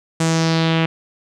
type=tone with low-pass filter sweep; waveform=sawtooth; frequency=163 Hz; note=E3; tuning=19 cents flat; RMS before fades=-17 dBFS; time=0.2-0.86 s; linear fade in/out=5 ms; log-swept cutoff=8100 to 2700 Hz; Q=2.6; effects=none